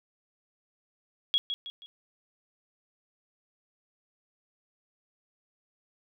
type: tone with echo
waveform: sine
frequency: 3322 Hz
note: G#7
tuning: in tune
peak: -21 dBFS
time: 1.34-1.38 s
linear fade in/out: 0 ms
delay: 160 ms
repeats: 3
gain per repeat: -8 dB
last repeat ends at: 1.86 s
effects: none